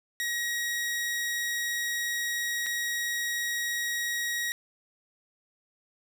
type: tone with dropouts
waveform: sawtooth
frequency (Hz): 1897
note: A#6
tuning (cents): +30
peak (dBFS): -25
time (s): 0.2-4.52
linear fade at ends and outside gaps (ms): 0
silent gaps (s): 2.662-2.666
effects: none